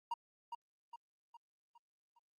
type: tone with echo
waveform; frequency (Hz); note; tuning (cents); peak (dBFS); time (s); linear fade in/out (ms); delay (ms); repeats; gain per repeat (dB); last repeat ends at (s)
triangle; 940; A#5; +14; -33; 0.11-0.14; 5; 410; 5; -6; 2.19
effects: Opus 48 kbps